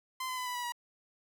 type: tone with pitch steps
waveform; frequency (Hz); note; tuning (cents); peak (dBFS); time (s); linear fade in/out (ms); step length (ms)
sawtooth; 1034 / 1019.2 / 1004.6 / 990.2 / 976 / 962; C6 / C6 / B5 / B5 / B5 / B5; -21 / -46 / +29 / +4 / -21 / -46; -31; 0.2-0.722; 5; 87
effects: none